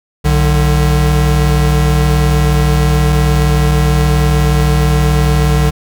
square tone pair together, 62.73 / 149.2 Hz, B1 / D3, +28 / +28 cents, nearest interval octave + minor third, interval 1500 cents, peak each -12 dBFS, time 0.24-5.71 s, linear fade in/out 20 ms, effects none

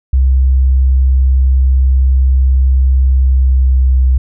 sine tone with pitch glide, 65.41 to 64.43 Hz, C2 to C2, 0 to -26 cents, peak -6 dBFS, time 0.13-4.18 s, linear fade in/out 5 ms, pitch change -26 cents, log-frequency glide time 3.1-4.05 s, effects none

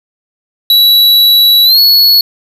square tone with pitch glide, 3924 to 4379 Hz, B7 to C#8, -12 to -22 cents, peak -4 dBFS, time 0.7-2.21 s, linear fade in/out 2 ms, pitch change +190 cents, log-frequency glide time 1.65-1.79 s, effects none

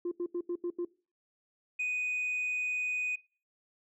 sine tone bursts, 349.2 Hz, F4, in tune, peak -29 dBFS, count 6, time 0.05-0.85 s, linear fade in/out 5 ms, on 65 ms, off 82 ms
sine tone, 2489 Hz, D#7, in tune, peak -28 dBFS, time 1.79-3.16 s, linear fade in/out 10 ms
effects noise-tail reverb RT60 0.4 s tail -23 dB re dry + tanh soft clip ceiling -28 dBFS

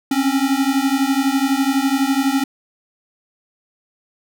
square beating tone pair, 265.7 / 277.7 Hz, C4 / C#4, +27 / +3 cents, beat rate 12 Hz, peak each -19 dBFS, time 0.11-2.44 s, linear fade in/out 5 ms, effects none

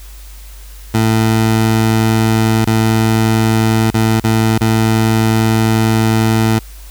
20% pulse tone with dropouts, 111.2 Hz, A2, 19 cents sharp, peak -5 dBFS, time 0.94-6.59 s, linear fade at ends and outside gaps 5 ms, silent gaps 2.649-2.671 / 3.905-3.942 / 4.2-4.24 / 4.58-4.609 s, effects added 50 Hz sine -31 dBFS peak until 6.9 s + white hiss -41 dBFS RMS until 6.9 s

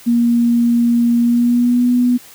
sine tone with pitch glide, 236.5 to 245.8 Hz, A#3 to B3, +25 to -8 cents, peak -10 dBFS, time 0.06-2.18 s, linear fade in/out 20 ms, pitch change +67 cents, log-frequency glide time 1.19-1.9 s, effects white hiss -41 dBFS RMS until 2.34 s + high-pass 60 Hz 12 dB/octave

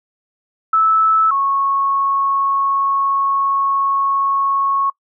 sine tone pair in turn, 1309 / 1100.7 Hz, E6 / C#6, -13 / -13 cents, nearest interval minor third, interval 300 cents, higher first, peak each -10 / -14 dBFS, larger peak first, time 0.73-1.31 / 1.31-4.9 s, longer second, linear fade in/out 5 ms, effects noise-tail reverb RT60 0.1 s tail -22 dB re dry

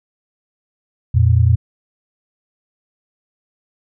sine tone pair together, 87.31 / 117.29 Hz, F2 / A#2, 0 / +11 cents, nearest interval perfect fourth, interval 511 cents, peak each -12 dBFS, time 1.14-1.56 s, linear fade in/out 10 ms, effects none

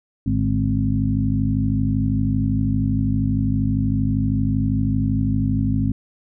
harmonic tone with a mistuned harmonic, 52.7 Hz, G#1, 26 cents sharp, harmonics 1 / 2 / 3 / 4 / 5, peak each -26 / -21 / -26 / -24 / -23 dBFS, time 0.26-5.92 s, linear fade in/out 5 ms, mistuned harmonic 3, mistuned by -86 cents, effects none

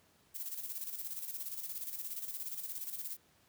violet noise with tremolo, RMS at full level -40 dBFS, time 0.34-3.17 s, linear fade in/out 20 ms, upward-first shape square, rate 17 Hz, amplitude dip 55%, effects pink hiss -68 dBFS RMS until 3.48 s + high-pass 80 Hz 12 dB/octave

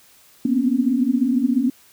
sine tone cluster, 236.4 / 250.5 / 259.4 / 276.4 Hz, A#3 / B3 / C4 / C#4, +24 / +25 / -15 / -5 cents, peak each -21 / -20 / -28 / -21 dBFS, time 0.45-1.7 s, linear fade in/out 5 ms, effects white hiss -52 dBFS RMS until 1.92 s

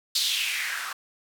blue noise with band-pass filter sweep, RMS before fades -28 dBFS, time 0.15-0.93 s, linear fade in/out 5 ms, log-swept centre 4300 to 1200 Hz, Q 3.9, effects none

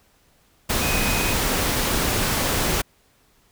sine tone in noise, 2503 Hz, D#7, 10 cents sharp, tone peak -28 dBFS, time 0.81-1.34 s, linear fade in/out 10 ms, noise pink, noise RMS -22 dBFS, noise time 0.69-2.82 s, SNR -9 dB, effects pink hiss -60 dBFS RMS until 3.51 s

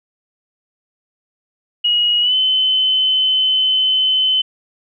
sine tone with pitch glide, 2896 to 3047 Hz, F#7 to G7, -38 to -50 cents, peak -12 dBFS, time 1.84-4.42 s, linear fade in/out 10 ms, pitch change +88 cents, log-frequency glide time 2.21-2.35 s, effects none

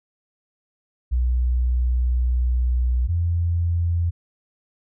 sine tone pair in turn, 61.6 / 85.4 Hz, B1 / F2, -4 / -38 cents, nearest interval tritone, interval 566 cents, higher second, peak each -17 / -18 dBFS, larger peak first, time 1.11-3.08 / 3.08-4.11 s, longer first, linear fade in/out 20 ms, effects none

